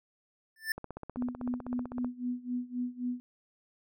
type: tone with exponential growth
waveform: square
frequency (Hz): 1771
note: A6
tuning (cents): +11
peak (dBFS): -26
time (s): 0.56-0.72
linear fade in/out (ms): 2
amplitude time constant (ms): 33
type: click train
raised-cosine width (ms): 1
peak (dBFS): -26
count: 21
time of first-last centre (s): 0.78-2.046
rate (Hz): 15.8
type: tone with tremolo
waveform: sine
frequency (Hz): 246.9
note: B3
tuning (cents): 0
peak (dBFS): -29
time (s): 1.17-3.2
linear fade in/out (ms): 0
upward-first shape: sine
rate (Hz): 3.8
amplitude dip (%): 90
effects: none